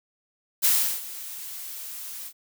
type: noise with ADSR envelope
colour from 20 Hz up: blue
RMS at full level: -19 dBFS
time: 0.62-2.33 s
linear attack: 30 ms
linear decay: 360 ms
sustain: -18 dB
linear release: 68 ms
effects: none